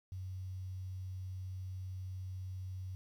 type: tone with quantisation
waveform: sine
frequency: 93.3 Hz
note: F#2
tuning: 15 cents sharp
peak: -40 dBFS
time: 0.12-2.95 s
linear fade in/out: 0 ms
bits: 11
effects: none